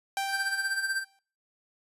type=tone with exponential decay; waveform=sawtooth; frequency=784 Hz; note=G5; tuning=in tune; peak=-23 dBFS; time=0.17-1.19 s; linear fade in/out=1 ms; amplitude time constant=220 ms
type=tone with tremolo; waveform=square; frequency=1568 Hz; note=G6; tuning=in tune; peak=-26 dBFS; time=0.27-1.05 s; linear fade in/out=50 ms; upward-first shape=sine; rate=16 Hz; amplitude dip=60%
effects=noise-tail reverb RT60 0.4 s tail -23 dB re dry + resampled to 32000 Hz